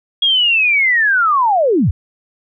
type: linear sweep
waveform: sine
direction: down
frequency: 3318 to 58.2 Hz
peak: -10 dBFS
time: 0.22-1.91 s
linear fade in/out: 5 ms
effects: none